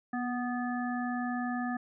harmonic tone with a mistuned harmonic, 246.9 Hz, B3, in tune, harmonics 1 / 3 / 5 / 7, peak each -32 / -37 / -42 / -40 dBFS, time 0.13-1.77 s, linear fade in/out 5 ms, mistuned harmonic 1, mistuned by -21 cents, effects none

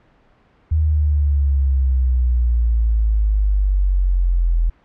sine exponential sweep, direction down, 78.9 to 41.2 Hz, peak -13 dBFS, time 0.71-4.7 s, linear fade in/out 10 ms, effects pink hiss -55 dBFS RMS until 4.84 s + low-pass 2000 Hz 12 dB/octave

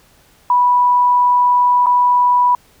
sine tone with dropouts, 983 Hz, B5, 8 cents flat, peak -9 dBFS, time 0.5-2.55 s, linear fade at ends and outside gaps 2 ms, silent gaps 1.86-1.867 s, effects pink hiss -51 dBFS RMS until 2.8 s

